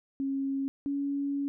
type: tone pair in turn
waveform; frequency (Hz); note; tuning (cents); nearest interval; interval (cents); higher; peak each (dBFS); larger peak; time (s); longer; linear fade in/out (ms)
sine; 272.6 / 281.1; C#4 / C#4; -29 / +24; minor second; 53; second; -28; neither; 0.2-0.68 / 0.86-1.48; second; 0
effects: none